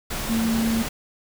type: tone in noise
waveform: sine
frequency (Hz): 226.3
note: A3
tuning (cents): +49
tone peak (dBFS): -20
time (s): 0.29-0.83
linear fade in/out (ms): 10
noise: pink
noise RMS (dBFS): -29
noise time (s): 0.1-0.89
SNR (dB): +6
effects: none